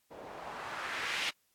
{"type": "noise with low-pass filter sweep", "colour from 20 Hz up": "blue", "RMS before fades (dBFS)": -39, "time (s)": [0.1, 1.31], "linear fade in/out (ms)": 20, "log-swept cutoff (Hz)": [510, 2900], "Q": 1.7, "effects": ["white hiss -74 dBFS RMS until 1.54 s", "AAC 64 kbps"]}